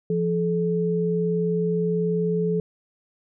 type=tone pair together; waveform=sine; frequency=172.07 / 430.6 Hz; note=F3 / A4; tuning=-25 / -37 cents; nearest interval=octave + major third; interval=1588 cents; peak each=-23 / -23 dBFS; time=0.1-2.6 s; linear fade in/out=2 ms; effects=none